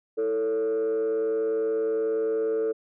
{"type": "tone with frequency modulation", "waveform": "sine", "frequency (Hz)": 444.7, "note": "A4", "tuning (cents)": 18, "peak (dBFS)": -21, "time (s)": [0.17, 2.73], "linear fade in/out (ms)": 20, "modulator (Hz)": 117, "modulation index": 0.47, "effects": ["tanh soft clip ceiling -21 dBFS"]}